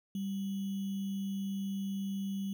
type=tone with sample-and-hold; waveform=sine; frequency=196 Hz; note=G3; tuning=in tune; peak=-33 dBFS; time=0.15-2.53 s; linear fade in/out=2 ms; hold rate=3150 Hz; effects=none